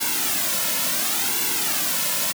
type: noise with flanger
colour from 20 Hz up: white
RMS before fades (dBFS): -23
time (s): 0-2.33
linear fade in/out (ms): 20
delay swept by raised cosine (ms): 1.6 to 2.58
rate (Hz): 0.71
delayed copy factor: -0.7
effects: high-pass 150 Hz 12 dB/octave